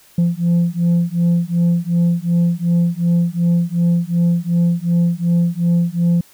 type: beating tone pair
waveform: sine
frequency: 170.5 / 173.2 Hz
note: F3 / F3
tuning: -41 / -14 cents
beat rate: 2.7 Hz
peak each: -14 dBFS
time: 0.18-6.21 s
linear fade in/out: 5 ms
effects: tanh soft clip ceiling -10 dBFS + white hiss -49 dBFS RMS until 6.33 s